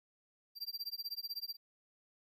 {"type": "tone with tremolo", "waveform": "square", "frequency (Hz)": 4721, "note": "D8", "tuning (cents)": 8, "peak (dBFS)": -37, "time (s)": [0.55, 1.57], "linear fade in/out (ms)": 50, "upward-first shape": "sine", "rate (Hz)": 16, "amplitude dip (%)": 100, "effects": ["13-bit"]}